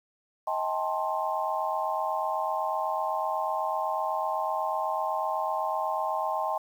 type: chord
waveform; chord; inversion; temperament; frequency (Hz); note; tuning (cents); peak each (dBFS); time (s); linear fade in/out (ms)
sine; A half-diminished seventh; second; just; 633.6 / 792 / 880 / 1056; Eb5 / G5 / A5 / C6; +31 / +18 / 0 / +16; -32; 0.47-6.58; 5
effects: 9-bit